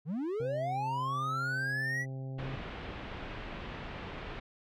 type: linear sweep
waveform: triangle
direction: up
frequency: 133.7 to 1975.5 Hz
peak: -30 dBFS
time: 0.05-2.06 s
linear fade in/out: 50 ms
type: harmonic tone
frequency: 132.8 Hz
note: C3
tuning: 26 cents sharp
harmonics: 1 / 2 / 3 / 4 / 5 / 6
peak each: -37 / -48 / -52 / -52 / -58 / -58 dBFS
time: 0.4-2.56 s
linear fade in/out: 2 ms
type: low-pass noise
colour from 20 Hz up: pink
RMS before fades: -42 dBFS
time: 2.38-4.4 s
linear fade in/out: 10 ms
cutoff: 3200 Hz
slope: 24 dB/octave
effects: none